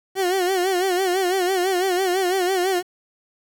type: tone with vibrato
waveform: 30% pulse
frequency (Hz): 370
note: F#4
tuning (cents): 0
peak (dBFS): -16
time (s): 0.15-2.83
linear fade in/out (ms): 50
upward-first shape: sine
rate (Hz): 6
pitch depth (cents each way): 89
effects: 8-bit